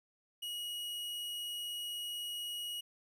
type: tone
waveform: 45% pulse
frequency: 2901 Hz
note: F#7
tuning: 35 cents flat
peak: -38 dBFS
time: 0.42-2.81 s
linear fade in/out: 10 ms
effects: none